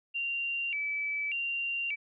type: tone with vibrato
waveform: sine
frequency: 2526 Hz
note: D#7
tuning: 26 cents sharp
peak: -30 dBFS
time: 0.14-1.96 s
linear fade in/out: 20 ms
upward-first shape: square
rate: 0.85 Hz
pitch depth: 160 cents each way
effects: none